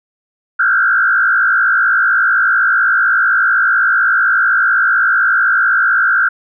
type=tone with frequency modulation; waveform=sine; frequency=1480 Hz; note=F#6; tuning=in tune; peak=-9 dBFS; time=0.59-6.29 s; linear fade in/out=10 ms; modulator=55.8 Hz; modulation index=2.1; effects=none